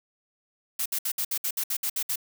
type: noise bursts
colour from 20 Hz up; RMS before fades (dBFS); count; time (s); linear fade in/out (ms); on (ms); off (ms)
blue; -28; 11; 0.79-2.158; 5; 68; 62
effects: none